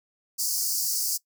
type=high-pass noise; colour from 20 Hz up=pink; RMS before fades=-27 dBFS; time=0.38-1.18 s; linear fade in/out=20 ms; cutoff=4600 Hz; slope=96 dB/octave; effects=noise-tail reverb RT60 0.1 s tail -21 dB re dry